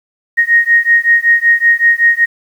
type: beating tone pair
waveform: sine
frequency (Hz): 1864.7 / 1870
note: A#6 / A#6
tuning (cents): 0 / +5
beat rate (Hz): 5.3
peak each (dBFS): -10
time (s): 0.37-2.26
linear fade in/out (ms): 20
effects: 7-bit